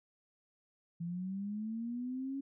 sine linear sweep, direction up, 166.5 to 277.2 Hz, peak -36 dBFS, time 1-2.41 s, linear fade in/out 10 ms, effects none

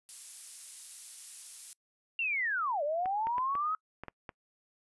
violet noise, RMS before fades -41 dBFS, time 0.09-1.73 s, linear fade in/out 0 ms
sine linear two-way sweep, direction down then up, 2794 to 564 to 1290 Hz, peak -29 dBFS, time 2.19-3.75 s, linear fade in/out 2 ms, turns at 2.83 s
clicks, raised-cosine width 0.5 ms, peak -26 dBFS, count 7, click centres 3.058 / 3.27 / 3.382 / 3.553 / 4.036 / 4.083 / 4.292 s
effects noise-tail reverb RT60 0.1 s tail -26 dB re dry + resampled to 24000 Hz

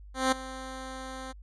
10% pulse tone with ADSR envelope, 261.6 Hz, C4, in tune, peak -13 dBFS, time 0.14-1.33 s, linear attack 180 ms, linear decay 9 ms, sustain -17 dB, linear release 20 ms, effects added 50 Hz sine -45 dBFS peak until 1.42 s + resampled to 24000 Hz

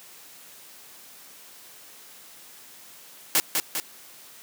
white noise with echo, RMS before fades -20 dBFS, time 3.35-3.4 s, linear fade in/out 0 ms, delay 200 ms, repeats 2, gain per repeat -4 dB, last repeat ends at 3.8 s, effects white hiss -48 dBFS RMS until 4.42 s + high-pass 150 Hz 12 dB/octave

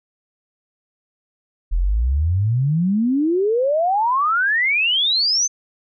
sine exponential sweep, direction up, 38.89 to 6330 Hz, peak -15 dBFS, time 1.71-5.48 s, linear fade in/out 20 ms, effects none

